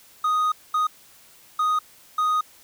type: tone bursts at uneven times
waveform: triangle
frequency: 1244.5 Hz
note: D#6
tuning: in tune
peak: -17 dBFS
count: 4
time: 0.24-0.52 / 0.74-0.87 / 1.59-1.79 / 2.18-2.41 s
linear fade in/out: 5 ms
effects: white hiss -52 dBFS RMS until 2.63 s